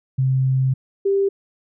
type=tone pair in turn; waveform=sine; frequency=131.6 / 394.4 Hz; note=C3 / G4; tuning=+10 / +11 cents; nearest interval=octave + perfect fifth; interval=1901 cents; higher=second; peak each=-15 dBFS; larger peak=neither; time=0.18-0.74 / 1.05-1.29 s; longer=first; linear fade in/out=10 ms; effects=none